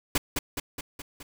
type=noise with echo; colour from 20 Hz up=pink; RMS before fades=-23 dBFS; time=0.15-0.18 s; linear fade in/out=5 ms; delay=210 ms; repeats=5; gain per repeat=-4 dB; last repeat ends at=1.23 s; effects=none